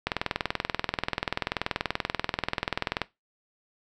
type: click train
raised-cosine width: 0.3 ms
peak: -9 dBFS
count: 62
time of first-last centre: 0.07-3.017 s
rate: 20.7 Hz
effects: noise-tail reverb RT60 0.2 s tail -18 dB re dry